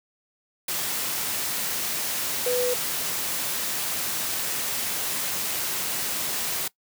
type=tone in noise; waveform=sine; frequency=495.4 Hz; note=B4; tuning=5 cents sharp; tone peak=-22 dBFS; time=2.46-2.74 s; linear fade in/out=5 ms; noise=white; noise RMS=-28 dBFS; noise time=0.68-6.68 s; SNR=+3 dB; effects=noise-tail reverb RT60 0.1 s tail -21 dB re dry + high-pass 100 Hz 12 dB/octave